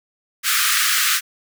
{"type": "high-pass noise", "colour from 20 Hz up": "pink", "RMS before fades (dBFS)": -18, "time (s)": [0.43, 1.21], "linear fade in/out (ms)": 50, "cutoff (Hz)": 1200, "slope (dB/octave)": 96, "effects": []}